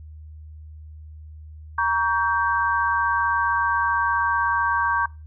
sine chord, G diminished, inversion first, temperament just, 940.8 / 1128.9 / 1568 Hz, Bb5 / Db6 / G6, +16 / +31 / 0 cents, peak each -23 dBFS, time 1.78-5.06 s, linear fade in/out 5 ms, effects noise-tail reverb RT60 0.3 s tail -23 dB re dry + added 77 Hz sine -38 dBFS peak until 5.26 s

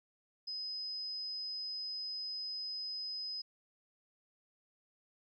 sine tone, 5040 Hz, D#8, 21 cents sharp, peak -38 dBFS, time 0.47-3.42 s, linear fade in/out 10 ms, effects 13-bit

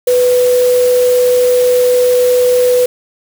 sine tone in noise, 496.6 Hz, B4, 9 cents sharp, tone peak -7 dBFS, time 0.07-2.86 s, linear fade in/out 5 ms, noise white, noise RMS -24 dBFS, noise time 0.07-2.86 s, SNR +14 dB, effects none

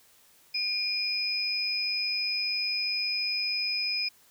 sine tone pair together, 2417 / 5054 Hz, D7 / D#8, +49 / +26 cents, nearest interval octave + minor second, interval 1277 cents, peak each -32 / -28 dBFS, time 0.54-4.09 s, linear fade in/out 10 ms, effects white hiss -60 dBFS RMS until 4.3 s

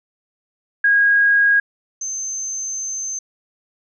sine tone pair in turn, 1639 / 6247 Hz, G#6 / G8, -23 / -7 cents, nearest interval octave + major seventh, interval 2316 cents, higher second, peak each -11 / -23 dBFS, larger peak first, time 0.84-1.6 / 2.01-3.19 s, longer second, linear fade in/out 5 ms, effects none

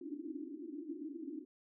white band-pass noise, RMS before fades -45 dBFS, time 0.01-1.45 s, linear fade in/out 5 ms, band 270 to 340 Hz, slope 96 dB/octave, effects none

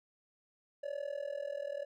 triangle tone with amplitude modulation, 571 Hz, D5, 49 cents flat, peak -31 dBFS, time 0.83-1.85 s, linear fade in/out 10 ms, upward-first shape sine, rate 40.4 Hz, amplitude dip 90%, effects none

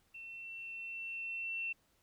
sine tone with level ramp, 2699 Hz, E7, 40 cents sharp, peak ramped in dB -46 to -35 dBFS, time 0.14-1.73 s, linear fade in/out 10 ms, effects pink hiss -73 dBFS RMS until 2.02 s

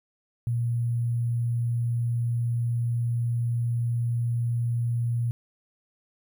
sine tone with sample-and-hold, 118.4 Hz, A#2, 27 cents sharp, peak -23 dBFS, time 0.47-5.31 s, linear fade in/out 0 ms, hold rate 11025 Hz, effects none

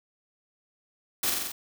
white noise with echo, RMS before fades -27 dBFS, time 1.23-1.3 s, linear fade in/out 5 ms, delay 44 ms, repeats 5, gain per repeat -2 dB, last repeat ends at 1.52 s, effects none

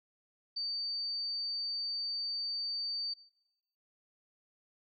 sine tone, 4600 Hz, D8, 37 cents flat, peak -33 dBFS, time 0.56-3.14 s, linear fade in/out 10 ms, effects noise-tail reverb RT60 0.9 s tail -19 dB re dry + MP3 96 kbps

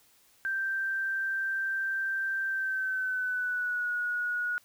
sine tone with pitch glide, 1568 to 1454.6 Hz, G6 to F#6, 0 to -30 cents, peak -28 dBFS, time 0.45-4.58 s, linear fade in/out 0 ms, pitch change -130 cents, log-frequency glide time 2.47-3.9 s, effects white hiss -63 dBFS RMS until 4.64 s

